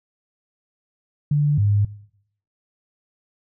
sine tone pair in turn, 146.6 / 102.38 Hz, D3 / G#2, -3 / -24 cents, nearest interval tritone, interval 621 cents, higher first, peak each -15 dBFS, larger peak neither, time 1.31-1.58 / 1.58-1.85 s, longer neither, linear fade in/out 5 ms, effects noise-tail reverb RT60 0.7 s tail -20 dB re dry

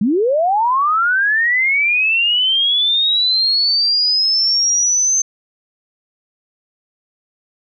sine linear sweep, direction up, 186.6 to 6290 Hz, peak -12 dBFS, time 0.01-5.22 s, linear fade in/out 5 ms, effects none

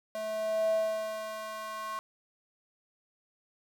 square tone with high-pass filter sweep, 217 Hz, A3, 24 cents flat, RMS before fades -33 dBFS, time 0.15-1.99 s, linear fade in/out 0 ms, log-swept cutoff 540 to 1000 Hz, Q 9.5, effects none

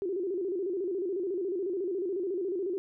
sine tone with vibrato, 371.4 Hz, F#4, 7 cents sharp, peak -29 dBFS, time 0.02-2.78 s, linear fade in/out 0 ms, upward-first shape square, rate 14 Hz, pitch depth 110 cents each way, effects none

